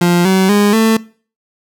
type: tone with pitch steps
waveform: 30% pulse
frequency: 174.61 / 189.32 / 205.3 / 222.6 Hz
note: F3 / F#3 / G#3 / A3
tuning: 0 / +40 / -20 / +20 cents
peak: -6 dBFS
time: 0.01-0.97 s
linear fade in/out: 5 ms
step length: 240 ms
effects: noise-tail reverb RT60 0.4 s tail -21 dB re dry